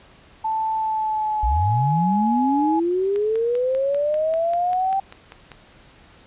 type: tone with pitch glide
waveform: sine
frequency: 880 to 841.2 Hz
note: A5 to G#5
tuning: 0 to +22 cents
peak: -20 dBFS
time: 0.44-2.8 s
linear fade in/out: 10 ms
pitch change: -78 cents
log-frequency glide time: 0.75-1.69 s
type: linear sweep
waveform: sine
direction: up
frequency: 52 to 784 Hz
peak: -18 dBFS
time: 1.43-5 s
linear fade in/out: 5 ms
type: click train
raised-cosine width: 0.3 ms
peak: -22 dBFS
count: 13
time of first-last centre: 3.16-5.518 s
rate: 5.09 Hz
effects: pink hiss -50 dBFS RMS until 6.26 s + resampled to 8000 Hz